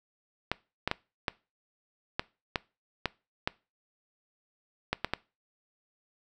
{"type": "clicks", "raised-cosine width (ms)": 0.3, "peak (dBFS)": -11, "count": 11, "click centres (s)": [0.516, 0.876, 0.914, 1.282, 2.195, 2.558, 3.057, 3.475, 4.93, 5.046, 5.136], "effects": ["noise-tail reverb RT60 0.3 s tail -22 dB re dry"]}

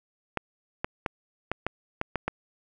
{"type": "clicks", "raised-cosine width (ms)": 0.5, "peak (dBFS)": -12, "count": 8, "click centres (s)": [0.373, 0.845, 1.062, 1.516, 1.666, 2.014, 2.157, 2.28], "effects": []}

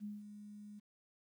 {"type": "tone with ADSR envelope", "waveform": "sine", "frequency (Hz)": 207.7, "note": "G#3", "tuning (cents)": 0, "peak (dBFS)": -40, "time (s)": [0, 0.8], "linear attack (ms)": 40, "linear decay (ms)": 180, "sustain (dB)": -9, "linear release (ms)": 15, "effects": ["12-bit"]}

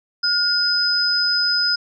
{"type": "tone pair together", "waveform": "sine", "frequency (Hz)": [1430, 5036], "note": ["F6", "D#8"], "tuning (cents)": [41, 20], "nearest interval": "octave + minor seventh", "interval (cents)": 2179, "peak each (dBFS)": [-22, -17], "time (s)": [0.23, 1.76], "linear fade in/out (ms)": 10, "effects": []}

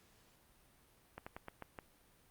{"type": "slowing click train", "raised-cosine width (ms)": 0.5, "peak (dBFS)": -30, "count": 6, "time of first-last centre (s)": [1.18, 1.788], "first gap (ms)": 85, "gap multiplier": 1.18, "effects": ["pink hiss -68 dBFS RMS until 2.3 s", "Opus 48 kbps"]}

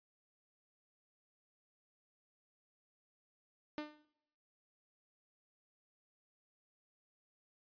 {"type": "tone with exponential decay", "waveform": "sawtooth", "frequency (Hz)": 300.5, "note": "D4", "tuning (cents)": 40, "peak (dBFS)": -33, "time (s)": [3.78, 4.05], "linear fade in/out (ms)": 0, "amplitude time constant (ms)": 57, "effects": ["noise-tail reverb RT60 0.8 s tail -20 dB re dry", "resampled to 11025 Hz"]}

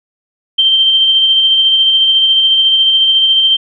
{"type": "tone with tremolo", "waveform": "sine", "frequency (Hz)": 3136, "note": "G7", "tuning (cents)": 0, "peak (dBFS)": -5, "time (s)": [0.58, 3.57], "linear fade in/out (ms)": 10, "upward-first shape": "triangle", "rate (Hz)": 14, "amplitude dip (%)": 35, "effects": []}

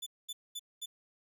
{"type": "tone bursts", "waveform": "sawtooth", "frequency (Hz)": 3490, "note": "A7", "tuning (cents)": -15, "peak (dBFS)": -35, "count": 4, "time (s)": [0.02, 0.86], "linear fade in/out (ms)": 10, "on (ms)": 45, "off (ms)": 220, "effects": ["12-bit"]}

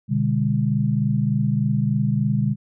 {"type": "chord", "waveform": "sine", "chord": "G# diminished", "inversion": "first", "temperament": "equal with one note detuned", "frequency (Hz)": [123.47, 146.83, 203.1], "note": ["B2", "D3", "G#3"], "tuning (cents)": [0, 0, -38], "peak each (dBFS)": -22, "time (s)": [0.08, 2.56], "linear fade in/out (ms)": 50, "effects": []}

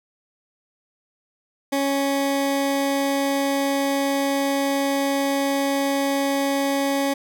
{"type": "tone", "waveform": "20% pulse", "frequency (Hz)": 277.2, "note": "C#4", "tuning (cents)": 0, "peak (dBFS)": -15, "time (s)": [1.72, 7.14], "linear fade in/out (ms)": 10, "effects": []}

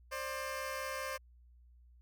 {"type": "tone pair together", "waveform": "15% pulse", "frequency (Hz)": [530, 594.9], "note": ["C5", "D5"], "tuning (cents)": [22, 22], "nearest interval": "major second", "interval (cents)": 200, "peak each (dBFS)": [-33, -36], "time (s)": [0.11, 1.18], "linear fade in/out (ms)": 20, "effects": ["added 60 Hz sine -58 dBFS peak until 2.01 s"]}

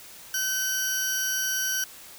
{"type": "tone pair together", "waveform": "sawtooth", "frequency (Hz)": [1530, 5777], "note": ["G6", "F#8"], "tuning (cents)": [-42, -42], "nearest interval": "octave + major seventh", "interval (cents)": 2300, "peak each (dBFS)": -25, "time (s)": [0.34, 1.84], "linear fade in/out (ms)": 2, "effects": ["white hiss -46 dBFS RMS until 2.18 s"]}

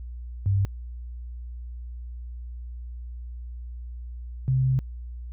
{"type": "tone pair in turn", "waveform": "sine", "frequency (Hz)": [98, 130.81], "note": ["G2", "C3"], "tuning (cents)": [0, 0], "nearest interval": "perfect fourth", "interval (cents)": 500, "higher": "second", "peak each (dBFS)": [-19, -19], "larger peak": "neither", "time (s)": [[0.46, 0.65], [4.48, 4.79]], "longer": "second", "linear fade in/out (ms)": 0, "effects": ["added 60 Hz sine -34 dBFS peak until 5.32 s"]}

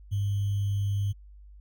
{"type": "tone with sample-and-hold", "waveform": "sine", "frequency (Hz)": 100.4, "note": "G2", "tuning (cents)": 42, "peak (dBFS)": -24, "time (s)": [0.11, 1.13], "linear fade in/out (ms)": 20, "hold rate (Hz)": 3150, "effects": ["added 50 Hz sine -46 dBFS peak until 1.6 s", "MP3 96 kbps"]}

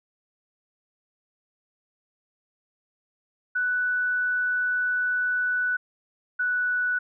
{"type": "tone pair in turn", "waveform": "sine", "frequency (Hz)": [1486, 1479.8], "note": ["F#6", "F#6"], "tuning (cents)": [7, 0], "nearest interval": "unison", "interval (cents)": 7, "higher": "first", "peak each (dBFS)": -22, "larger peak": "neither", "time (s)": [[3.55, 5.77], [6.39, 6.99]], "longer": "first", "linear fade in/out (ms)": 10, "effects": []}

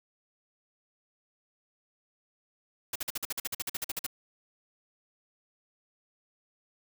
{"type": "noise bursts", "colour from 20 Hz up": "white", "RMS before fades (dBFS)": -33, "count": 16, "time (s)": [2.93, 4.066], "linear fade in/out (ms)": 5, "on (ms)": 26, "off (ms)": 48, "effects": []}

